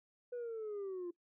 sine linear sweep, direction down, 493.9 to 342.7 Hz, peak -37 dBFS, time 0.32-1.11 s, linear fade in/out 10 ms, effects noise-tail reverb RT60 0.1 s tail -20 dB re dry + tanh soft clip ceiling -38 dBFS

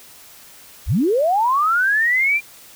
sine linear sweep, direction up, 37.02 to 2408 Hz, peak -14 dBFS, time 0.86-2.41 s, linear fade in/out 50 ms, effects white hiss -44 dBFS RMS until 2.75 s

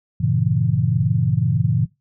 sine chord, G diminished seventh, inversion none, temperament equal, 98 / 116.54 / 138.59 / 164.81 Hz, G2 / Bb2 / Db3 / Fb3, 0 / 0 / 0 / 0 cents, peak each -24 / -20 / -20 / -22 dBFS, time 0.2-1.86 s, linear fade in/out 10 ms, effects noise-tail reverb RT60 0.2 s tail -19 dB re dry

